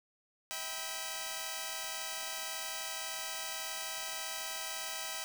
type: chord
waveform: 5% pulse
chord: E minor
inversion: none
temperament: equal with one note detuned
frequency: 644.6 / 784 / 987.8 Hz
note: E5 / G5 / B5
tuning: -39 / 0 / 0 cents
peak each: -31 dBFS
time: 0.51-5.24 s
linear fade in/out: 0 ms
effects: 8-bit